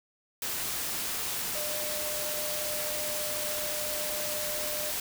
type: tone in noise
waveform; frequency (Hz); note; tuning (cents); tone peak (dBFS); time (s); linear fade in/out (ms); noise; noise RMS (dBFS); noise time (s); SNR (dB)
sine; 602; D5; +43; -37; 1.55-4.91; 2; white; -33; 0.42-5; -7
effects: none